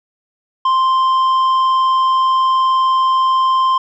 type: tone with tanh clipping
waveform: sine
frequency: 1046.5 Hz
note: C6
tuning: in tune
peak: -12 dBFS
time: 0.65-3.78 s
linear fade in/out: 5 ms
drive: 6 dB
effects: none